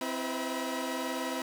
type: tone cluster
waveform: sawtooth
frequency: 261.3 / 334.5 / 504 / 642 / 966 Hz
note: C4 / E4 / B4 / E5 / B5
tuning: -2 / +25 / +35 / -46 / -39 cents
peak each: -32 / -36 / -37 / -36 / -35 dBFS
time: 0.01-1.42 s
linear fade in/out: 2 ms
effects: none